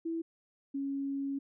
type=tone pair in turn; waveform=sine; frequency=329.6 / 276.4 Hz; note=E4 / C#4; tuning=0 / -5 cents; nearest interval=minor third; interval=305 cents; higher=first; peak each=-32 / -32 dBFS; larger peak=neither; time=0.05-0.22 / 0.74-1.39 s; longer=second; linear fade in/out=10 ms; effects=none